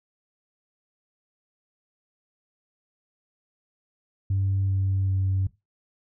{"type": "tone with pitch steps", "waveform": "sine", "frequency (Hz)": [97.1, 96.26, 95.43], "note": ["G2", "G2", "G2"], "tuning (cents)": [-16, -31, -46], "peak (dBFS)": -20, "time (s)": [4.3, 5.47], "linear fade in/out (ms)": 5, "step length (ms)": 390, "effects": ["noise-tail reverb RT60 0.2 s tail -17 dB re dry", "tanh soft clip ceiling -18 dBFS"]}